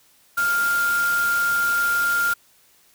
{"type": "tone in noise", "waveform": "sine", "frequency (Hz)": 1400, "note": "F6", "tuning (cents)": 4, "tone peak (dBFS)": -18, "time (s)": [0.37, 2.34], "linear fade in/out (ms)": 10, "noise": "white", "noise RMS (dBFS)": -31, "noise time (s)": [0.37, 2.34], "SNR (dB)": 10, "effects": ["white hiss -57 dBFS RMS until 2.94 s"]}